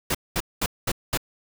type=noise bursts; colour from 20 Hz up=pink; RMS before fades=-24 dBFS; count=5; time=0.1-1.175 s; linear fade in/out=5 ms; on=47 ms; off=210 ms; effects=none